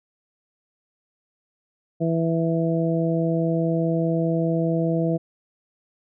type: harmonic tone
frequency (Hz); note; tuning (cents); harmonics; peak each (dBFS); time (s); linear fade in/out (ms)
164.81; E3; 0; 1 / 2 / 3 / 4; -22 / -25 / -27 / -28; 2-5.18; 20
effects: none